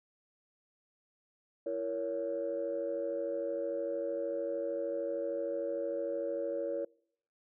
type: chord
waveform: sine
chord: A# diminished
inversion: second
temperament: just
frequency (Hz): 335.6 / 466.2 / 559.4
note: E4 / A#4 / C#5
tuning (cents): +31 / 0 / +16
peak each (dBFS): -39 / -37 / -34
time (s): 1.66-6.85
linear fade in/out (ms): 5
effects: noise-tail reverb RT60 0.7 s tail -26 dB re dry + tanh soft clip ceiling -25 dBFS